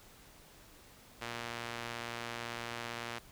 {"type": "tone with band-pass filter", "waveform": "sawtooth", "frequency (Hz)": 117.9, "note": "A#2", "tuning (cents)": 20, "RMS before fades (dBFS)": -42, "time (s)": [1.21, 3.19], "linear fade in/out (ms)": 10, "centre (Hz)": 2300, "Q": 0.62, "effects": ["pink hiss -58 dBFS RMS until 3.31 s"]}